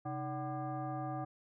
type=tone with frequency modulation; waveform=sine; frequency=311.1 Hz; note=D#4; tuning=in tune; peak=-36 dBFS; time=0.05-1.25 s; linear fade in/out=10 ms; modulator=443 Hz; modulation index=1.6; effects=none